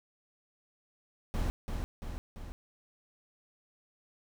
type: noise with echo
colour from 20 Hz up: brown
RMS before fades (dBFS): -31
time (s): 1.34-1.5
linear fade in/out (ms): 0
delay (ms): 340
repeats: 3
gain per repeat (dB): -4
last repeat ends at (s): 2.52
effects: none